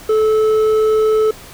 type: tone with hard clipping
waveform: sine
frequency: 434.5 Hz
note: A4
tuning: 22 cents flat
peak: -12 dBFS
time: 0.09-1.31 s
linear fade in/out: 5 ms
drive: 5 dB
effects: pink hiss -37 dBFS RMS until 1.53 s